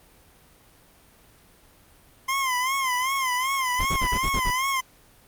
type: tone with vibrato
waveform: 25% pulse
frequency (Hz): 1041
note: C6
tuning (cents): -9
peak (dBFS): -19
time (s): 2.28-4.81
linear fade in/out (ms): 10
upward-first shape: sine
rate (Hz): 2.6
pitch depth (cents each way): 94
type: noise bursts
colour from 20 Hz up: brown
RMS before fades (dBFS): -27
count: 7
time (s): 3.79-4.51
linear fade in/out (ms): 10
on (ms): 66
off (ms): 43
effects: pink hiss -55 dBFS RMS until 5.27 s + Opus 32 kbps